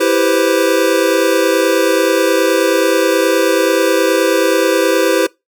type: chord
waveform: square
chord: C major seventh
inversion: first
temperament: equal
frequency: 329.6 / 392 / 493.9 / 523.3 Hz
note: E4 / G4 / B4 / C5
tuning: 0 / 0 / 0 / 0 cents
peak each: -17 dBFS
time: 0-5.27 s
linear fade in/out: 10 ms
effects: noise-tail reverb RT60 0.2 s tail -22 dB re dry